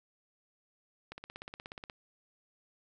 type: click train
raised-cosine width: 0.3 ms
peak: -27 dBFS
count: 14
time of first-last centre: 1.12-1.898 s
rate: 16.7 Hz
effects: none